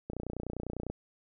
click train, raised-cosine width 2 ms, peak -23 dBFS, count 25, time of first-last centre 0.1-0.9 s, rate 30 Hz, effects none

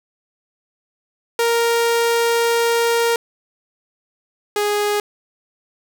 sawtooth tone pair in turn, 466.2 / 414.3 Hz, A#4 / G#4, 0 / -4 cents, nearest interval major second, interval 204 cents, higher first, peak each -11 / -13 dBFS, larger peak first, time 1.39-3.16 / 4.56-5 s, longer first, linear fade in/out 2 ms, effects none

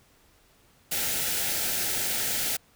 white band-stop noise, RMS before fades -28 dBFS, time 0.91-2.57 s, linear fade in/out 10 ms, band 910 to 1300 Hz, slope 96 dB/octave, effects pink hiss -61 dBFS RMS until 2.75 s

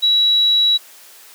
sine tone, 3900 Hz, B7, 23 cents flat, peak -11 dBFS, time 0.02-0.78 s, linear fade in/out 20 ms, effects white hiss -43 dBFS RMS until 1.34 s + high-pass 400 Hz 12 dB/octave

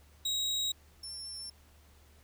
35% pulse tone pair in turn, 3816 / 5397 Hz, A#7 / E8, +40 / +40 cents, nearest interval tritone, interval 600 cents, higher second, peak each -28 / -38 dBFS, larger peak first, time 0.25-0.72 / 1.03-1.5 s, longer neither, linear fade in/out 5 ms, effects added 74 Hz sine -59 dBFS peak until 2.23 s + pink hiss -64 dBFS RMS until 2.23 s

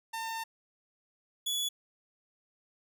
sawtooth tone pair in turn, 903 / 3409 Hz, A5 / G#7, +45 / +45 cents, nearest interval octave + major seventh, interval 2300 cents, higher second, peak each -31 / -27 dBFS, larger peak second, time 0.13-0.44 / 1.46-1.69 s, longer first, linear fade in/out 10 ms, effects none

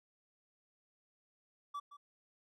triangle tone with echo, 1154 Hz, D6, 31 cents flat, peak -37 dBFS, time 1.74-1.8 s, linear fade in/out 10 ms, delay 170 ms, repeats 1, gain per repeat -13 dB, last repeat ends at 1.97 s, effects none

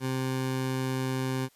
20% pulse tone, 130.81 Hz, C3, in tune, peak -23 dBFS, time 0-1.49 s, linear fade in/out 50 ms, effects white hiss -63 dBFS RMS until 1.55 s + resampled to 32000 Hz

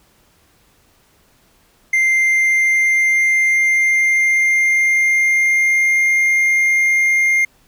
triangle tone with pitch glide, 2093 to 2115 Hz, C7 to C7, 0 to +18 cents, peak -10 dBFS, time 1.93-7.45 s, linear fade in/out 5 ms, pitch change +18 cents, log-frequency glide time 2.13-6.06 s, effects pink hiss -55 dBFS RMS until 7.67 s

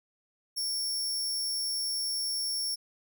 sawtooth tone, 5470 Hz, F8, 37 cents flat, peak -27 dBFS, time 0.56-2.76 s, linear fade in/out 20 ms, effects none

